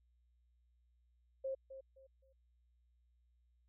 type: tone with echo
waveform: sine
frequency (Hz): 534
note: C5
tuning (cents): +35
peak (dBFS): -37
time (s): 1.44-1.55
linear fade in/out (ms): 10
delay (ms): 260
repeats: 3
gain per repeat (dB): -11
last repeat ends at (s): 2.33
effects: added 60 Hz sine -70 dBFS peak until 3.68 s